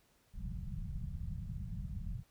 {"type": "low-pass noise", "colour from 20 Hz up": "pink", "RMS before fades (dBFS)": -41, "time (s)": [0.33, 2.24], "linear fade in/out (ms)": 50, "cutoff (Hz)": 200, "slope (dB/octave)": 96, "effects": ["pink hiss -71 dBFS RMS until 2.3 s"]}